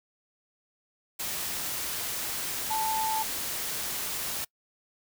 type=tone in noise; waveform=sine; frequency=880 Hz; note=A5; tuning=in tune; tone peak=-27 dBFS; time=2.7-3.23 s; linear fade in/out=10 ms; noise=white; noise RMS=-33 dBFS; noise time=1.19-4.45 s; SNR=+3 dB; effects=noise-tail reverb RT60 0.1 s tail -26 dB re dry